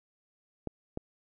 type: clicks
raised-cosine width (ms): 2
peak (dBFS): -21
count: 2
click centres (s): 0.673 / 0.974
effects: none